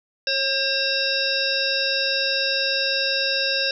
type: harmonic tone with a mistuned harmonic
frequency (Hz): 543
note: C#5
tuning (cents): -36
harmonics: 1 / 3 / 5 / 7 / 9 / 10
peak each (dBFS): -28 / -27 / -27 / -27 / -28 / -26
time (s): 0.27-3.71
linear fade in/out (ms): 2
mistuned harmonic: 3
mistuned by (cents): -28
effects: none